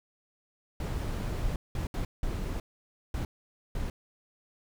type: noise bursts at uneven times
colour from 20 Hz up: brown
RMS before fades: -32 dBFS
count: 6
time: 0.8-1.56 / 1.75-1.87 / 1.94-2.05 / 2.23-2.6 / 3.14-3.25 / 3.75-3.9 s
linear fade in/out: 2 ms
effects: none